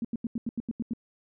sine tone bursts, 231 Hz, A#3, 16 cents flat, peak -27 dBFS, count 9, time 0.02-0.935 s, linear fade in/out 2 ms, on 27 ms, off 84 ms, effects none

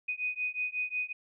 sine beating tone pair, 2489 / 2494.5 Hz, D#7 / D#7, 0 / +4 cents, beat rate 5.5 Hz, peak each -34 / -34 dBFS, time 0.08-1.13 s, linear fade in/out 10 ms, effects none

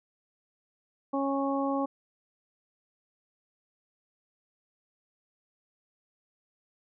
harmonic tone, 275.4 Hz, C#4, 11 cents flat, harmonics 1 / 2 / 3 / 4, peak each -29 / -32 / -34 / -35 dBFS, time 1.13-1.86 s, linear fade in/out 10 ms, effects none

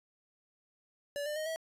square tone with pitch steps, 575 / 598 / 622 / 646.9 Hz, D5 / D5 / D#5 / E5, -37 / +31 / -1 / -33 cents, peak -35 dBFS, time 1.16-1.56 s, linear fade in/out 0 ms, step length 100 ms, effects resampled to 32000 Hz

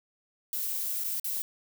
violet noise with dropouts, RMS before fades -32 dBFS, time 0.53-1.42 s, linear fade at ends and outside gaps 0 ms, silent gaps 1.038-1.044 / 1.198-1.244 s, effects none

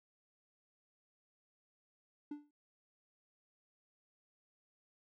triangle tone with exponential decay, 293.7 Hz, D4, in tune, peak -36 dBFS, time 2.31-2.51 s, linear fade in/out 5 ms, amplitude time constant 42 ms, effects none

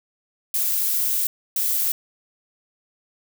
violet noise bursts at uneven times, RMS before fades -22 dBFS, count 2, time 0.54-1.27 / 1.56-1.92 s, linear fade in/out 2 ms, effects none

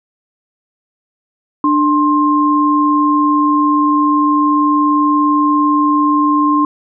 sine tone pair together, 296.6 / 1057 Hz, D4 / C6, +17 / +17 cents, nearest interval octave + minor seventh, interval 2200 cents, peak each -12 dBFS, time 1.64-6.65 s, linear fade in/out 2 ms, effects none

